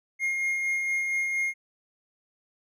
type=tone with tremolo; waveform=triangle; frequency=2136 Hz; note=C7; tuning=35 cents sharp; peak=-22 dBFS; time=0.19-1.54 s; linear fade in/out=50 ms; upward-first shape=sine; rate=4.3 Hz; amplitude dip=30%; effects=none